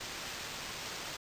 white noise with sample-and-hold, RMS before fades -42 dBFS, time 0-1.17 s, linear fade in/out 10 ms, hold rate 11025 Hz, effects resampled to 32000 Hz

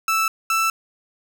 30% pulse tone pair in turn, 1318.5 / 1325.2 Hz, E6 / E6, 0 / +9 cents, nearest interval unison, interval 9 cents, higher second, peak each -15 dBFS, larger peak neither, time 0.08-0.28 / 0.5-0.7 s, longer neither, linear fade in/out 2 ms, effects none

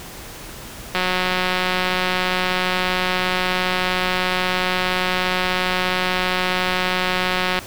click train, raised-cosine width 0.3 ms, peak -4 dBFS, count 1216, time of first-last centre 0.95-7.589 s, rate 183 Hz, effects pink hiss -36 dBFS RMS until 7.66 s

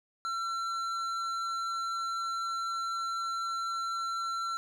sine tone with hard clipping, 1352 Hz, E6, 43 cents sharp, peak -33 dBFS, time 0.25-4.57 s, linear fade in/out 0 ms, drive 9 dB, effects none

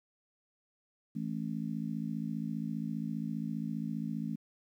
harmonic tone, 55 Hz, A1, in tune, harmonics 3 / 4 / 5, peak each -38 / -36 / -41 dBFS, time 1.15-4.36 s, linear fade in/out 10 ms, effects 11-bit

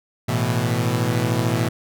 sawtooth chord, A suspended second, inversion none, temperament equal, 110 / 123.47 / 164.81 Hz, A2 / B2 / E3, 0 / 0 / 0 cents, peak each -19 / -18 / -22 dBFS, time 0.28-1.69 s, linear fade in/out 10 ms, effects none

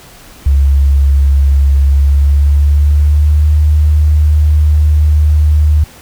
sine tone with pitch glide, 69.3 to 75.57 Hz, C#2 to D#2, 0 to -50 cents, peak -5 dBFS, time 0.46-5.84 s, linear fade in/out 5 ms, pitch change +150 cents, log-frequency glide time 1.88-3.51 s, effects pink hiss -37 dBFS RMS until 6.01 s

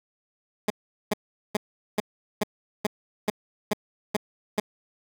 15% pulse tone bursts, 210 Hz, G#3, 19 cents sharp, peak -15 dBFS, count 10, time 0.68-4.6 s, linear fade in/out 5 ms, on 23 ms, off 410 ms, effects none

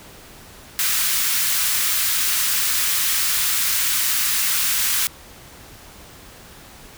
white high-pass noise, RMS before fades -20 dBFS, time 0.79-5.07 s, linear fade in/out 0 ms, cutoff 1200 Hz, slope 24 dB/octave, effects pink hiss -43 dBFS RMS until 6.97 s

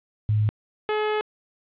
sine / sawtooth tone pair in turn, 106.5 / 426 Hz, G#2 / G#4, +44 / +44 cents, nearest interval 2 octaves, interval 2400 cents, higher second, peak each -18 dBFS, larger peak neither, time 0.29-0.49 / 0.89-1.21 s, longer second, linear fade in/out 0 ms, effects resampled to 8000 Hz + 9-bit

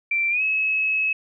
sine tone with pitch glide, 2349 to 2576 Hz, D7 to E7, 0 to -41 cents, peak -19 dBFS, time 0.11-1.13 s, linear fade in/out 5 ms, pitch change +159 cents, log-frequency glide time 0.3-0.42 s, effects none

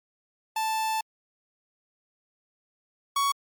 45% pulse tone pair in turn, 880 / 1118.1 Hz, A5 / C#6, 0 / +15 cents, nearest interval major third, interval 415 cents, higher second, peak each -25 / -22 dBFS, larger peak second, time 0.56-1.01 / 3.16-3.32 s, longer first, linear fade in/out 5 ms, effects MP3 96 kbps

